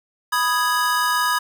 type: chord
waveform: square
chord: G# minor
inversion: first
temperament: equal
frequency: 987.8 / 1244.5 / 1661.2 Hz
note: B5 / D#6 / G#6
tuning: 0 / 0 / 0 cents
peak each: -23 dBFS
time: 0.32-1.39 s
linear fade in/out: 10 ms
effects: none